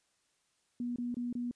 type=tone bursts; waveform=sine; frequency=242.3 Hz; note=B3; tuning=33 cents flat; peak=-33 dBFS; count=4; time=0.8-1.512 s; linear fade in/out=2 ms; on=160 ms; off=24 ms; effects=white hiss -75 dBFS RMS until 1.55 s + resampled to 22050 Hz